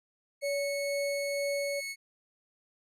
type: tone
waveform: sawtooth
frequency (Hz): 2200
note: C#7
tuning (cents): -14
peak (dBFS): -32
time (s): 0.41-1.96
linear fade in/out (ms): 50
type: tone with tremolo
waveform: sine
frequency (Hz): 567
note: C#5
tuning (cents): +39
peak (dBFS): -29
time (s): 0.42-1.81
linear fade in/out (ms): 20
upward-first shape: sine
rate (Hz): 2.1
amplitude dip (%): 25
effects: resampled to 32000 Hz

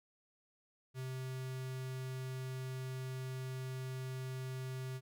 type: tone with notch filter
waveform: square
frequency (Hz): 130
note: C3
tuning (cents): -11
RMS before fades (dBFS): -42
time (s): 0.94-5.01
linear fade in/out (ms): 50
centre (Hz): 780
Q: 1.9
effects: none

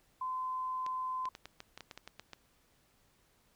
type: tone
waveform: sine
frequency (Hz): 1027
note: C6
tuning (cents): -33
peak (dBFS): -34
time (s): 0.21-1.29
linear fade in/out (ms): 5
type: clicks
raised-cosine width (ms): 0.2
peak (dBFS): -28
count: 12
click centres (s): 0.864 / 1.255 / 1.351 / 1.456 / 1.604 / 1.776 / 1.807 / 1.912 / 1.976 / 2.076 / 2.196 / 2.333
effects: pink hiss -70 dBFS RMS until 3.55 s

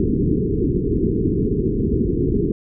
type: low-pass noise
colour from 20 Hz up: white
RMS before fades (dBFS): -19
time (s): 0-2.52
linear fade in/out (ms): 2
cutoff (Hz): 430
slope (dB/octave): 96
effects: none

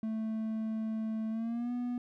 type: tone with pitch glide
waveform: triangle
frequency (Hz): 220.3 to 244.4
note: A3 to B3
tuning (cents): +2 to -18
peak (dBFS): -30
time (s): 0.03-1.98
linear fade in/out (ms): 2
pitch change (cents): +180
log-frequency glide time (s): 1.3-1.72
effects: none

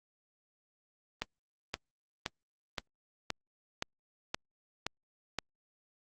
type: click train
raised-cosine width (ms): 0.2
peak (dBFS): -15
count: 9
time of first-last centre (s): 1.22-5.387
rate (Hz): 1.92
effects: Opus 32 kbps

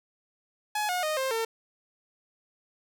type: tone with pitch steps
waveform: sawtooth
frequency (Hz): 844 / 722.1 / 617.8 / 528.6 / 452.3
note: G#5 / F#5 / D#5 / C5 / A4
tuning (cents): +28 / -42 / -12 / +18 / +48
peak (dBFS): -23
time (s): 0.75-1.45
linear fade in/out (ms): 5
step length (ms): 140
effects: none

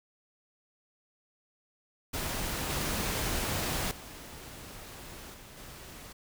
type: noise with level steps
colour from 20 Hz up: pink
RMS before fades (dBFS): -34 / -32 / -46 / -50 / -47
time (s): 2.13-6.13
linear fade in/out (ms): 10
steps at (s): 2.7 / 3.91 / 5.34 / 5.57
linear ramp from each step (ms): 2
effects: none

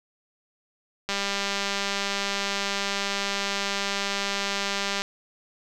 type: click train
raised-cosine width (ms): 0.2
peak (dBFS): -10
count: 783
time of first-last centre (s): 1.09-5.02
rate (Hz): 199
effects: none

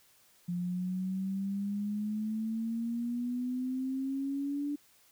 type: exponential sweep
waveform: sine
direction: up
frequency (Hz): 174.61 to 291.6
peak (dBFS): -31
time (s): 0.48-4.76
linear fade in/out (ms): 10
effects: white hiss -64 dBFS RMS until 5.11 s

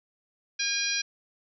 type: harmonic tone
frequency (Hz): 812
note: G#5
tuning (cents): -39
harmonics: 2 / 3 / 4 / 5 / 6 / 7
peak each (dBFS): -34 / -32 / -36 / -33 / -34 / -31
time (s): 0.59-1.02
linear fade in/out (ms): 10
effects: none

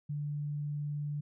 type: tone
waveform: sine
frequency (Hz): 146.83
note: D3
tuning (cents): 0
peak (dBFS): -33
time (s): 0.09-1.21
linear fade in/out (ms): 10
effects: none

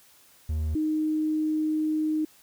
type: tone pair in turn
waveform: triangle / sine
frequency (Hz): 77.78 / 309.9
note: D#2 / D#4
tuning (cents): 0 / -7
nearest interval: 2 octaves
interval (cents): 2393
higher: second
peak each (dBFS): -23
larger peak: neither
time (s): 0.49-0.75 / 0.75-2.25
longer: second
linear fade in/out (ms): 5
effects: white hiss -57 dBFS RMS until 2.42 s

